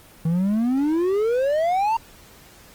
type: exponential sweep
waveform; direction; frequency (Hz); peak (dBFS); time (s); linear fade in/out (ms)
triangle; up; 158.2 to 932.3; -16; 0.25-1.97; 5
effects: pink hiss -48 dBFS RMS until 2.74 s + Opus 24 kbps